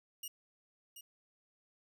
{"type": "tone with echo", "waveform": "10% pulse", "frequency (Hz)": 2861, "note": "F7", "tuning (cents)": 41, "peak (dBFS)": -33, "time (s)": [0.23, 0.28], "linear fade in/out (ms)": 5, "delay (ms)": 730, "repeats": 1, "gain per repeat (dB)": -8, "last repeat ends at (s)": 1.01, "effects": []}